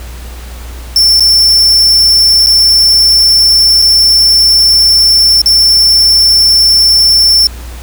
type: tone with dropouts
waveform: 45% pulse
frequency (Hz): 5390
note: E8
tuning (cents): +38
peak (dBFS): -4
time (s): 0.96-7.47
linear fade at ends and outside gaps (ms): 1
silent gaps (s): 1.197-1.205 / 2.462-2.469 / 3.818-3.822 / 5.417-5.459
effects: added 60 Hz sine -23 dBFS peak until 7.82 s + pink hiss -32 dBFS RMS until 7.82 s